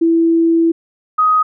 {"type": "tone pair in turn", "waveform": "sine", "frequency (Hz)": [331.2, 1254.4], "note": ["E4", "D#6"], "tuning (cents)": [8, 14], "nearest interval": "octave + major seventh", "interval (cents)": 2306, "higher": "second", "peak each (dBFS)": -9, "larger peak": "neither", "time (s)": [[0.01, 0.72], [1.18, 1.43]], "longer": "first", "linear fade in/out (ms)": 10, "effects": []}